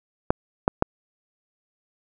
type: clicks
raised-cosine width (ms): 1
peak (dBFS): -3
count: 3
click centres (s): 0.305 / 0.679 / 0.824
effects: none